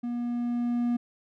triangle tone with level ramp, 240 Hz, B3, 49 cents flat, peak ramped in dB -27 to -21 dBFS, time 0.03-0.97 s, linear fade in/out 10 ms, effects none

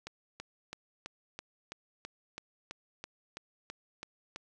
click train, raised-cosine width 0.2 ms, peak -24 dBFS, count 14, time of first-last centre 0.07-4.36 s, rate 3.03 Hz, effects none

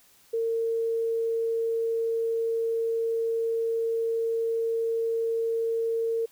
sine tone, 456.2 Hz, A#4, 37 cents flat, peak -24 dBFS, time 0.33-6.26 s, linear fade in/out 10 ms, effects white hiss -59 dBFS RMS until 6.31 s

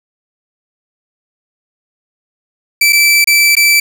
sawtooth tone with dropouts, 2324 Hz, D7, 19 cents flat, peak -3 dBFS, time 2.81-3.8 s, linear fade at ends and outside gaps 5 ms, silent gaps 2.925-2.929 / 3.244-3.272 / 3.553-3.567 s, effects none

